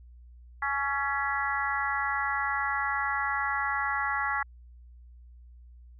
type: harmonic tone with a mistuned harmonic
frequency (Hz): 280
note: C#4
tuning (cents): +18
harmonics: 3 / 4 / 5 / 6 / 7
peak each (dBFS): -33 / -33 / -33 / -33 / -33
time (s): 0.62-4.43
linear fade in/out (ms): 5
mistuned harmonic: 5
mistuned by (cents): -36
effects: added 60 Hz sine -48 dBFS peak until 5.99 s